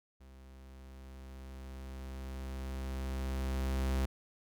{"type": "tone with level ramp", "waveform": "45% pulse", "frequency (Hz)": 65.8, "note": "C2", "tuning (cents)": 10, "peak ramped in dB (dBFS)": [-53, -29], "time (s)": [0.2, 4.06], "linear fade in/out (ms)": 10, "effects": []}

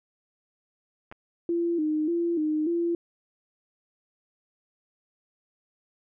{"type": "clicks", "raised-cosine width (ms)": 0.5, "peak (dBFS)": -28, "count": 2, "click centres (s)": [1.115, 1.124]}
{"type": "tone with vibrato", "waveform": "sine", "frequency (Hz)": 323.7, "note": "E4", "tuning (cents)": -31, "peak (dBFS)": -23, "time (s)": [1.49, 2.95], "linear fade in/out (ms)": 2, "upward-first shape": "square", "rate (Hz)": 1.7, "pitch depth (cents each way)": 90}
{"effects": []}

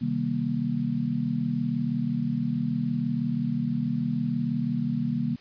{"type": "chord", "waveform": "sine", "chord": "C minor seventh", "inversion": "none", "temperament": "just", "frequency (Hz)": [130.81, 156.98, 196.22, 235.5], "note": ["C3", "Eb3", "G3", "Bb3"], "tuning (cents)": [0, 16, 2, 18], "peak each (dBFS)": [-32, -31, -32, -27], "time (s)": [0.01, 5.36], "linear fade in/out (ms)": 10, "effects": ["white hiss -54 dBFS RMS until 5.4 s", "resampled to 11025 Hz"]}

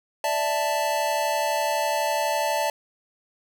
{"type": "chord", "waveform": "square", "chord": "D suspended second", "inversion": "none", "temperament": "equal", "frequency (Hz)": [587.3, 659.3, 880], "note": ["D5", "E5", "A5"], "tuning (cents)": [0, 0, 0], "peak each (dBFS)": [-28, -29, -26], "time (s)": [0.24, 2.7], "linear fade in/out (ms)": 2, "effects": []}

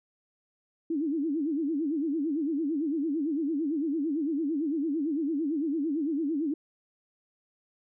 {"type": "tone with vibrato", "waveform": "sine", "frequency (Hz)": 302.9, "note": "D#4", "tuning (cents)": -46, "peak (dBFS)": -26, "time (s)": [0.9, 6.54], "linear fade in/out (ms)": 5, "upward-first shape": "sine", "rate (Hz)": 8.9, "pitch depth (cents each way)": 180, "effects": []}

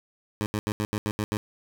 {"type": "tone bursts", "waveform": "15% pulse", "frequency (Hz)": 105.4, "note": "G#2", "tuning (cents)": 26, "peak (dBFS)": -19, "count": 8, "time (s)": [0.41, 1.37], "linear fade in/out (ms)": 0, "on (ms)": 50, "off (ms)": 80, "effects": []}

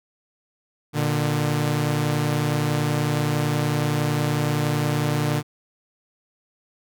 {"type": "tone pair together", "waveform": "sawtooth", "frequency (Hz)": [118.4, 149.17], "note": ["A#2", "D3"], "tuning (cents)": [27, 27], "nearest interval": "major third", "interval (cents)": 400, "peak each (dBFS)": [-21, -18], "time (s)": [0.93, 5.43], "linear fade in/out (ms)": 50, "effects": []}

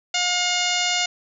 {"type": "harmonic tone", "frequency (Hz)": 715, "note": "F5", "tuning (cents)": 41, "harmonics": [1, 2, 3, 4, 5, 6, 7, 8, 9, 10], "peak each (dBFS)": [-28, -31, -26, -26, -28, -30, -31, -32, -32, -31], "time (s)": [0.14, 1.06], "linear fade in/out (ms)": 5, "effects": []}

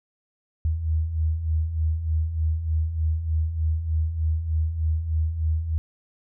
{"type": "beating tone pair", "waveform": "sine", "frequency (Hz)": [77, 80.3], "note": ["D#2", "E2"], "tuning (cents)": [-17, -45], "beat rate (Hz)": 3.3, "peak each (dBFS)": [-29, -22], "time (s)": [0.65, 5.78], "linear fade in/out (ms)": 0, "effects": []}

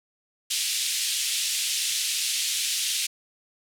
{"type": "band-pass noise", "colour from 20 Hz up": "pink", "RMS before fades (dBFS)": -27, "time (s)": [0.5, 3.07], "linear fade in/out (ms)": 10, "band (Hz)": [2800, 11000], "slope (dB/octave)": 24, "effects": []}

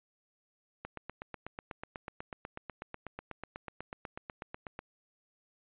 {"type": "click train", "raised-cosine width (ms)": 0.5, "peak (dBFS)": -25, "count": 33, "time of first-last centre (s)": [0.85, 4.791], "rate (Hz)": 8.12, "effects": ["resampled to 8000 Hz"]}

